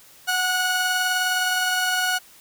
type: tone pair together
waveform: sawtooth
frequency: 740 / 1460.5 Hz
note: F#5 / F#6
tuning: 0 / -23 cents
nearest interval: octave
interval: 1177 cents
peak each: -22 / -18 dBFS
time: 0.27-2.19 s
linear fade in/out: 20 ms
effects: white hiss -50 dBFS RMS until 2.4 s